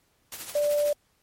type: noise with tremolo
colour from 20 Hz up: white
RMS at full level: -36 dBFS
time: 0.32-0.93 s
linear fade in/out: 2 ms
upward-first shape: triangle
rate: 13 Hz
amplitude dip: 65%
type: tone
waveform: sine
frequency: 587.3 Hz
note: D5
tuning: in tune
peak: -21 dBFS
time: 0.55-0.93 s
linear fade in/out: 5 ms
effects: pink hiss -68 dBFS RMS until 1.22 s + MP3 64 kbps